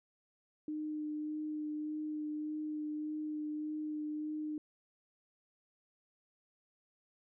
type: tone with vibrato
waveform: sine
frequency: 304.1 Hz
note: D#4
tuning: 40 cents flat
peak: -36 dBFS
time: 0.68-4.58 s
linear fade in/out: 2 ms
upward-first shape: sine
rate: 1.7 Hz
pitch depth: 12 cents each way
effects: none